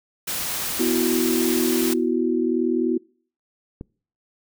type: noise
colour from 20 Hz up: white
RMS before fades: -27 dBFS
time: 0.27-1.94 s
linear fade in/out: 10 ms
type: chord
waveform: sine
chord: B suspended fourth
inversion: none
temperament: equal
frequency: 246.9 / 329.6 / 370 Hz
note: B3 / E4 / F#4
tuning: 0 / 0 / 0 cents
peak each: -23 dBFS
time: 0.79-2.98 s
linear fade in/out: 10 ms
type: click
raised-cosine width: 3 ms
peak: -20 dBFS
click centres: 3.811 s
effects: noise-tail reverb RT60 0.5 s tail -26 dB re dry